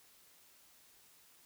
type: silence
effects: white hiss -64 dBFS RMS until 1.45 s